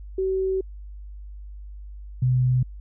sine tone pair in turn, 380 / 126.81 Hz, F#4 / B2, +46 / +46 cents, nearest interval octave + perfect fifth, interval 1900 cents, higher first, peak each -21 / -17 dBFS, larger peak second, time 0.18-0.61 / 2.22-2.63 s, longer first, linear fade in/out 5 ms, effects added 50 Hz sine -36 dBFS peak until 2.8 s

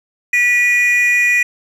triangle tone pair together, 1949 / 2449 Hz, B6 / D#7, -23 / -28 cents, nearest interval major third, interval 395 cents, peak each -11 dBFS, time 0.33-1.43 s, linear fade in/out 5 ms, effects tanh soft clip ceiling -3 dBFS

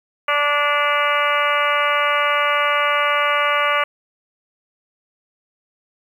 harmonic tone with a mistuned harmonic, 291.3 Hz, D4, 14 cents flat, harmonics 2 / 3 / 4 / 5 / 6 / 7 / 8 / 9 / 10, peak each -23 / -29 / -19 / -24 / -29 / -24 / -25 / -31 / -27 dBFS, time 0.28-3.84 s, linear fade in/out 5 ms, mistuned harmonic 10, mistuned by -26 cents, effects 8-bit

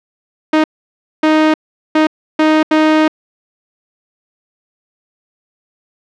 sawtooth tone bursts at uneven times, 311.1 Hz, D#4, in tune, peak -4 dBFS, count 5, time 0.53-0.64 / 1.23-1.54 / 1.95-2.07 / 2.39-2.63 / 2.71-3.08 s, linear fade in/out 5 ms, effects low-pass 3000 Hz 12 dB/octave

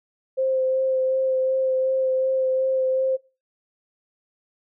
sine tone with vibrato, 523.3 Hz, C5, in tune, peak -19 dBFS, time 0.37-3.17 s, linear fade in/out 20 ms, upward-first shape sine, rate 2.7 Hz, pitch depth 13 cents each way, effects noise-tail reverb RT60 0.3 s tail -21 dB re dry

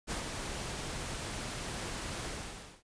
pink noise with ADSR envelope, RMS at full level -35 dBFS, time 0.07-2.83 s, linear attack 38 ms, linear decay 110 ms, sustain -4 dB, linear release 570 ms, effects resampled to 22050 Hz

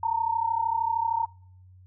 sine tone pair together, 899.2 / 932.3 Hz, A5 / A#5, +37 / 0 cents, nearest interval minor second, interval 63 cents, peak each -26 dBFS, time 0.03-1.26 s, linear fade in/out 5 ms, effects noise-tail reverb RT60 0.7 s tail -26 dB re dry + added 92 Hz sine -49 dBFS peak until 1.86 s

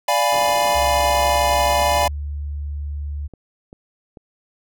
square chord, D diminished seventh, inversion none, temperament equal, 587.3 / 698.5 / 830.6 / 987.8 Hz, D5 / F5 / Ab5 / Cb6, 0 / 0 / 0 / 0 cents, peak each -22 dBFS, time 0.08-2.08 s, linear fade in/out 5 ms
white low-pass noise, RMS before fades -34 dBFS, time 0.32-2.08 s, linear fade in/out 2 ms, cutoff 1200 Hz, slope 96 dB/octave
sine tone with pitch glide, 67.4 to 72.66 Hz, C#2 to D2, -48 to -18 cents, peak -24 dBFS, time 0.74-3.28 s, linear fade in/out 20 ms, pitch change +130 cents, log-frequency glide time 1.65-1.89 s
clicks, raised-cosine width 2 ms, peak -26 dBFS, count 3, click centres 3.337 / 3.729 / 4.172 s
effects none

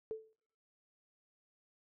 sine tone with exponential decay, 440 Hz, A4, in tune, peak -34 dBFS, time 0.11-0.33 s, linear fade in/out 0 ms, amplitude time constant 46 ms, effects noise-tail reverb RT60 0.6 s tail -25 dB re dry

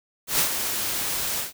white noise with ADSR envelope, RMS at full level -20 dBFS, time 0.27-1.53 s, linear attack 120 ms, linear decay 96 ms, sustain -7 dB, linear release 140 ms, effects none

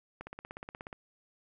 click train, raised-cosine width 0.5 ms, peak -27 dBFS, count 13, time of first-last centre 0.21-0.929 s, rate 16.7 Hz, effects none

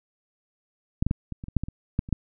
clicks, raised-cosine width 5 ms, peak -9 / -11 / -11 / -20 / -24 / -24 / -8 / -16 / -23 / -10 / -26 / -9 dBFS, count 12, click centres 1.025 / 1.066 / 1.111 / 1.323 / 1.439 / 1.484 / 1.567 / 1.636 / 1.685 / 1.991 / 2.089 / 2.127 s, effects none

